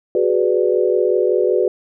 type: chord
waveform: sine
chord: G# half-diminished seventh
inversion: third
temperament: equal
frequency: 370 / 415.3 / 493.9 / 587.3 Hz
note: F#4 / G#4 / B4 / D5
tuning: 0 / 0 / 0 / 0 cents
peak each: -17 / -19 / -18 / -23 dBFS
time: 0.15-1.68 s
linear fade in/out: 2 ms
effects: none